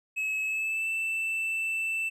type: tone with pitch glide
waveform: triangle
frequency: 2577 to 2657 Hz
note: E7 to E7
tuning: -40 to +13 cents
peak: -26 dBFS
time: 0.16-2.1 s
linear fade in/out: 20 ms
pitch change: +53 cents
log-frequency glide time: 0.44-0.88 s
effects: none